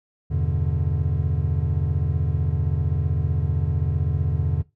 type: chord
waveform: triangle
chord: E minor seventh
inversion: none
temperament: equal with one note detuned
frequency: 82.41 / 98 / 125.85 / 146.83 Hz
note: E2 / G2 / B2 / D3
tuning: 0 / 0 / +33 / 0 cents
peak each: -22 / -25 / -26 / -23 dBFS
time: 0.3-4.63 s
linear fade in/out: 20 ms
effects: noise-tail reverb RT60 0.2 s tail -18 dB re dry